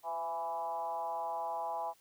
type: tone with frequency modulation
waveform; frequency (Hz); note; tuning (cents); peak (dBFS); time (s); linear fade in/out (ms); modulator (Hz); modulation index
sine; 830.6; G#5; 0; -34; 0.03-1.94; 50; 163; 1.2
effects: white hiss -67 dBFS RMS until 2 s